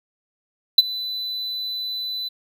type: tone with ADSR envelope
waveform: triangle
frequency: 3998 Hz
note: B7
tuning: 20 cents sharp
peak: -3 dBFS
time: 0.78-2.29 s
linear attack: 4 ms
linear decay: 28 ms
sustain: -21 dB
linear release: 14 ms
effects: none